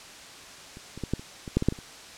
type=clicks; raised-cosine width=3 ms; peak=-30 / -26 / -18 / -12 / -28 / -23 / -8 / -14 / -7 / -20 / -30 dBFS; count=11; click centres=0.771 / 0.976 / 1.037 / 1.136 / 1.195 / 1.478 / 1.57 / 1.624 / 1.686 / 1.724 / 1.788 s; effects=white hiss -45 dBFS RMS until 2.17 s + low-pass 7000 Hz 12 dB/octave